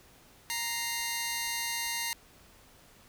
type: tone pair together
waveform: 10% pulse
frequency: 932.3 / 2093 Hz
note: A#5 / C7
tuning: 0 / 0 cents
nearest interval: octave + major second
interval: 1400 cents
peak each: -26 / -25 dBFS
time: 0.5-2.13 s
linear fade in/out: 0 ms
effects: pink hiss -58 dBFS RMS until 3.08 s